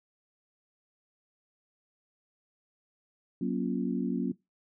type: chord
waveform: sine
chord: Gb major seventh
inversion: none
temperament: equal with one note detuned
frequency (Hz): 185 / 236.9 / 277.2 / 349.2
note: Gb3 / Bb3 / Db4 / F4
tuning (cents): 0 / +28 / 0 / 0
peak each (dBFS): -32 / -32 / -33 / -38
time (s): 3.41-4.32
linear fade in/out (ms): 5
effects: noise-tail reverb RT60 0.2 s tail -20 dB re dry